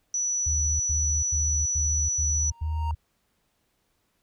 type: tone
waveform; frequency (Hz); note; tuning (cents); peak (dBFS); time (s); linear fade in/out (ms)
sine; 5920; F#8; 0; -24; 0.14-2.5; 2
type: tone bursts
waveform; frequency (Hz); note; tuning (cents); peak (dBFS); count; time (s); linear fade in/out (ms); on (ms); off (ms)
sine; 77.7; D#2; -2; -25; 6; 0.46-2.95; 10; 340; 90
type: tone with exponential growth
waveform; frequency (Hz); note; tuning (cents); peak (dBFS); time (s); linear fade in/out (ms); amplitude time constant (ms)
triangle; 930; A#5; -4; -27; 2.31-2.91; 1; 130
effects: pink hiss -72 dBFS RMS until 4.22 s